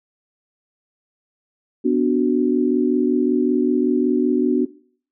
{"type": "chord", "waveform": "sine", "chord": "B minor", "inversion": "none", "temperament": "equal with one note detuned", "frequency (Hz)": [248.4, 293.7, 370], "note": ["B3", "D4", "F#4"], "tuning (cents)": [10, 0, 0], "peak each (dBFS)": [-19, -19, -19], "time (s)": [1.84, 4.66], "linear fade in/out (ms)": 20, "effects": ["noise-tail reverb RT60 0.5 s tail -19 dB re dry"]}